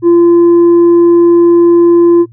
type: tone with tanh clipping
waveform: sine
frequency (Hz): 343.1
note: F4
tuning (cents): -31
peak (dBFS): -3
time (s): 0.02-2.26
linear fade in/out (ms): 50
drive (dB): 2
effects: noise-tail reverb RT60 0.1 s tail -22 dB re dry + added 116 Hz sine -35 dBFS peak until 2.32 s